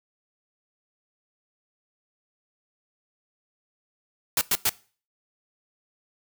white noise bursts, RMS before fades -22 dBFS, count 3, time 4.37-4.694 s, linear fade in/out 2 ms, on 42 ms, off 99 ms, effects noise-tail reverb RT60 0.4 s tail -21 dB re dry

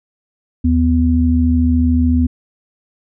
sine tone pair together, 78.3 / 248.6 Hz, D#2 / B3, +11 / +12 cents, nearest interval octave + minor sixth, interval 2001 cents, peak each -13 dBFS, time 0.64-2.27 s, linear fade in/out 10 ms, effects none

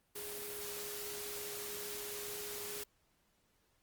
sine tone in noise, 413 Hz, G#4, 10 cents flat, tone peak -47 dBFS, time 0.15-2.84 s, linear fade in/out 10 ms, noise white, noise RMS -44 dBFS, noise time 0.15-2.84 s, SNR -6 dB, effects pink hiss -75 dBFS RMS until 3.82 s + Opus 32 kbps

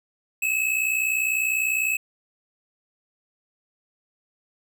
square tone pair together, 2562 / 2622 Hz, E7 / E7, -50 / -10 cents, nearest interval unison, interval 40 cents, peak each -25 / -25 dBFS, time 0.42-1.97 s, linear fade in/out 5 ms, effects none

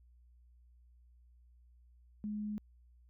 sine tone, 210 Hz, G#3, 19 cents sharp, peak -36 dBFS, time 2.24-2.58 s, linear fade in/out 0 ms, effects added 60 Hz sine -60 dBFS peak until 3.09 s

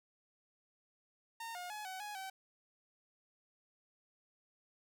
sawtooth tone with pitch steps, 916 / 715 / 845 / 753 / 834 / 766 Hz, A#5 / F5 / G#5 / F#5 / G#5 / G5, -31 / +41 / +30 / +30 / +7 / -40 cents, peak -39 dBFS, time 1.4-2.3 s, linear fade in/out 5 ms, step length 150 ms, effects none

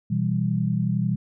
sine chord, E minor, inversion second, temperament equal, 123.47 / 164.81 / 196 Hz, B2 / E3 / G3, 0 / 0 / 0 cents, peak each -25 dBFS, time 0.1-1.16 s, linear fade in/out 10 ms, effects none

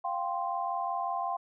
sine chord, F suspended second, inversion none, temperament equal, 698.5 / 784 / 1046.5 Hz, F5 / G5 / C6, 0 / 0 / 0 cents, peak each -34 dBFS, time 0.04-1.37 s, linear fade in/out 10 ms, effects none

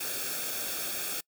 white noise with comb filter, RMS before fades -34 dBFS, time 0-1.21 s, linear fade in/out 10 ms, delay 1 ms, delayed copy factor -0.65, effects noise-tail reverb RT60 0.1 s tail -26 dB re dry

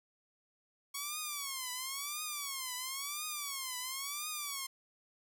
5% pulse tone with vibrato, 1108.7 Hz, C#6, in tune, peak -26 dBFS, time 0.94-4.67 s, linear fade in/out 10 ms, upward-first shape triangle, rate 0.97 Hz, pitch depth 200 cents each way, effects none

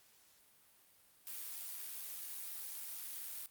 blue noise with amplitude modulation, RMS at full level -44 dBFS, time 1.27-3.46 s, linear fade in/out 0 ms, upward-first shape sine, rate 98 Hz, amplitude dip 30%, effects white hiss -67 dBFS RMS until 3.5 s + Opus 48 kbps

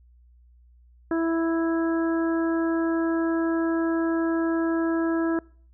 harmonic tone, 329.6 Hz, E4, in tune, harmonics 1 / 2 / 3 / 4 / 5, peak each -22 / -32 / -37 / -36 / -36 dBFS, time 1.11-5.39 s, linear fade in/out 2 ms, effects noise-tail reverb RT60 0.5 s tail -25 dB re dry + added 60 Hz sine -52 dBFS peak until 5.73 s

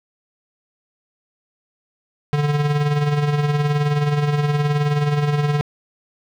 square tone with tremolo, 146.83 Hz, D3, in tune, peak -15 dBFS, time 2.33-5.61 s, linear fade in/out 0 ms, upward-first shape sine, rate 19 Hz, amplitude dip 50%, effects low-pass 4000 Hz 12 dB/octave + 7-bit

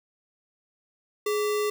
sine tone with sample-and-hold, 419.6 Hz, G#4, 18 cents sharp, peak -23 dBFS, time 1.26-1.7 s, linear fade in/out 5 ms, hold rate 1575 Hz, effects none

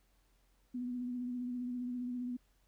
sine tone with vibrato, 246.9 Hz, B3, in tune, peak -36 dBFS, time 0.74-2.37 s, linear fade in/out 10 ms, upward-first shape triangle, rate 15 Hz, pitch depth 35 cents each way, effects added 45 Hz sine -70 dBFS peak until 2.67 s + pink hiss -75 dBFS RMS until 2.67 s

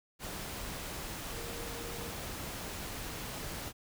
sine tone in noise, 468.3 Hz, A#4, 8 cents sharp, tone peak -47 dBFS, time 1.33-2.14 s, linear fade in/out 50 ms, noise pink, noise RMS -41 dBFS, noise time 0.19-3.73 s, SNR -9 dB, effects none

